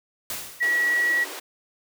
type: noise with exponential decay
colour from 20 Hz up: white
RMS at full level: -29 dBFS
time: 0.3-0.95 s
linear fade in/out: 1 ms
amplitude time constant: 140 ms
type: tone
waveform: sine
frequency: 1926 Hz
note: B6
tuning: 44 cents flat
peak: -19 dBFS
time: 0.6-1.25 s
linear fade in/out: 20 ms
type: high-pass noise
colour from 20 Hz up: pink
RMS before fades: -36 dBFS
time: 0.62-1.4 s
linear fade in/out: 10 ms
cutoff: 290 Hz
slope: 96 dB/octave
effects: none